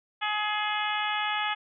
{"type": "harmonic tone", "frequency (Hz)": 421.5, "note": "G#4", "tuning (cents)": 26, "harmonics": [2, 3, 4, 5, 6, 7, 8], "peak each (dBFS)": [-31, -33, -34, -35, -36, -36, -37], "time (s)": [0.21, 1.55], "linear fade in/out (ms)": 20, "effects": []}